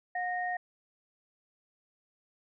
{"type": "tone pair together", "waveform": "sine", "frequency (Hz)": [722, 1855.4], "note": ["F#5", "A#6"], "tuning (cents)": [-43, -9], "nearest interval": "octave + major third", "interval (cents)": 1634, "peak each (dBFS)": [-32, -35], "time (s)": [0.15, 0.57], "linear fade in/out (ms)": 5, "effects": []}